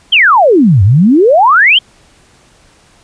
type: exponential two-way sweep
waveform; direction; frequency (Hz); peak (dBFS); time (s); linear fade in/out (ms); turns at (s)
sine; down then up; 3263 to 90.5 to 3263; -3; 0.12-1.79; 10; 0.83
effects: pink hiss -46 dBFS RMS until 3.03 s + resampled to 22050 Hz